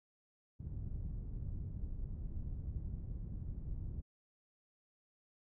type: low-pass noise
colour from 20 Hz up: pink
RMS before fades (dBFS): -42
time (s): 0.59-4.02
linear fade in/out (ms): 20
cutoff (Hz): 120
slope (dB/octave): 12
effects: none